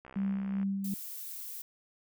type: click train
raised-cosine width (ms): 0.5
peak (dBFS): -34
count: 39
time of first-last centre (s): 0.05-0.63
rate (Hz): 65.5
type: tone with tremolo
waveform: sine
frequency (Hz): 196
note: G3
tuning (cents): 0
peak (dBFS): -28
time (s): 0.16-0.94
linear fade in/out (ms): 2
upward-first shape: sine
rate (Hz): 2.6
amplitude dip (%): 40
type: noise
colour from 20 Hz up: violet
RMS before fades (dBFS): -42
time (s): 0.84-1.62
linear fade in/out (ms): 5
effects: none